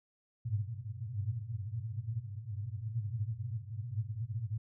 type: band-pass noise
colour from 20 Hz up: pink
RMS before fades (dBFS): -38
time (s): 0.45-4.58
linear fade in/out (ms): 10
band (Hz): 100 to 120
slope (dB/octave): 96
effects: none